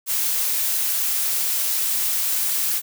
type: noise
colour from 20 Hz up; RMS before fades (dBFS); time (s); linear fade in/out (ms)
blue; -22; 0.06-2.82; 50
effects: none